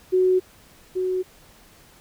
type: tone pair in turn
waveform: sine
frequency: 370 / 370 Hz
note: F#4 / F#4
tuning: 0 / 0 cents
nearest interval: unison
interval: 0 cents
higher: neither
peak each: -15 / -21 dBFS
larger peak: first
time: 0.12-0.4 / 0.95-1.23 s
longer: neither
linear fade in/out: 20 ms
effects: pink hiss -52 dBFS RMS until 2 s